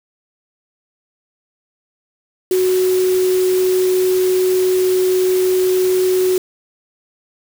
sine tone in noise, 370 Hz, F#4, in tune, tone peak -12 dBFS, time 2.51-6.38 s, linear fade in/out 2 ms, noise white, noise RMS -28 dBFS, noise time 2.51-6.38 s, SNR +13 dB, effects none

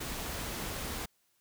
pink noise, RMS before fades -38 dBFS, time 0-1.06 s, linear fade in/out 10 ms, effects white hiss -73 dBFS RMS until 1.4 s

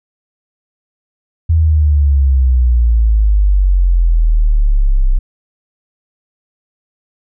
sine exponential sweep, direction down, 82.41 to 31.52 Hz, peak -7 dBFS, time 1.49-5.19 s, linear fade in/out 10 ms, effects none

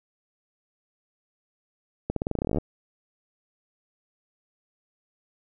accelerating click train, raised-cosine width 2 ms, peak -13 dBFS, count 17, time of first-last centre 2.1-2.584 s, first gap 63 ms, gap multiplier 0.89, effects none

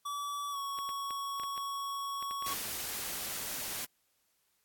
square tone with pitch glide, 1149 to 1113.1 Hz, D6 to C#6, -38 to +7 cents, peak -36 dBFS, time 0.05-2.54 s, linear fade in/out 10 ms, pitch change -55 cents, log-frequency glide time 0.51-0.57 s
clicks, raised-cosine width 0.3 ms, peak -32 dBFS, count 11, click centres 0.788 / 0.891 / 1.107 / 1.398 / 1.435 / 1.578 / 2.226 / 2.31 / 2.424 / 2.527 / 2.655 s
white noise, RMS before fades -38 dBFS, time 2.46-3.85 s, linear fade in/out 2 ms
effects white hiss -75 dBFS RMS until 4.64 s + AAC 64 kbps

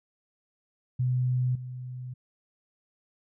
sine tone with level steps, 126.1 Hz, B2, 36 cents sharp, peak -23 / -35 dBFS, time 0.99-2.14 s, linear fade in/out 10 ms, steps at 1.55 s, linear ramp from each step 5 ms, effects none

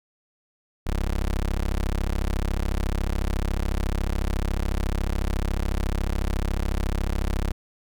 25% pulse tone, 34 Hz, C#1, 33 cents flat, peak -19 dBFS, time 0.86-7.52 s, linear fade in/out 10 ms, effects none

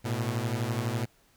sawtooth beating tone pair, 110 / 122 Hz, A2 / B2, 0 / -21 cents, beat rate 12 Hz, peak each -27 dBFS, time 0.04-1.06 s, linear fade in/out 20 ms, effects pink hiss -64 dBFS RMS until 1.36 s

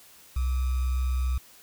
sine tone with sample-and-hold, 63.7 Hz, C2, 46 cents flat, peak -23 dBFS, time 0.36-1.38 s, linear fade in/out 5 ms, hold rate 1225 Hz, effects white hiss -53 dBFS RMS until 1.62 s

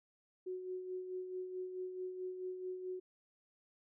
sine tone with tremolo, 368.6 Hz, F#4, 7 cents flat, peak -38 dBFS, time 0.46-3 s, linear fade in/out 10 ms, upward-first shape sine, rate 4.6 Hz, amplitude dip 50%, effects none

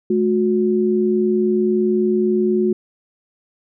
sine tone pair together, 214.8 / 363.7 Hz, A3 / F#4, -41 / -30 cents, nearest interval major sixth, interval 911 cents, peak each -18 / -16 dBFS, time 0.1-2.73 s, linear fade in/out 5 ms, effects none

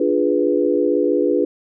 sine chord, D diminished seventh, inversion none, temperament equal, 293.7 / 349.2 / 415.3 / 493.9 Hz, D4 / F4 / Ab4 / Cb5, 0 / 0 / 0 / 0 cents, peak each -20 dBFS, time 0-1.45 s, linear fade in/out 5 ms, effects none

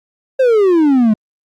triangle exponential sweep, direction down, 540 to 207.7 Hz, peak -6 dBFS, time 0.39-1.14 s, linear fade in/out 10 ms, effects Opus 48 kbps

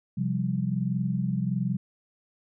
sine chord, C suspended fourth, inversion none, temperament equal, 130.81 / 174.61 / 196 Hz, C3 / F3 / G3, 0 / 0 / 0 cents, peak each -29 dBFS, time 0.17-1.77 s, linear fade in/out 10 ms, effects none

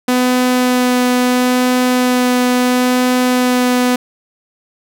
sawtooth tone with vibrato, 250 Hz, B3, 21 cents sharp, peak -7 dBFS, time 0.08-3.96 s, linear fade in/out 5 ms, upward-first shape sine, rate 0.74 Hz, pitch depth 9 cents each way, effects none

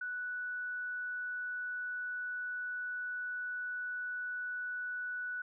sine tone, 1480 Hz, F#6, in tune, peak -36 dBFS, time 0.01-5.42 s, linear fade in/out 5 ms, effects none

